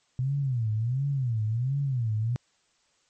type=tone with vibrato; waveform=sine; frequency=123.47 Hz; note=B2; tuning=in tune; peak=-24 dBFS; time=0.19-2.36 s; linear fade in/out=0 ms; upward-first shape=sine; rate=1.4 Hz; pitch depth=240 cents each way; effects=white hiss -68 dBFS RMS until 3.09 s + MP3 32 kbps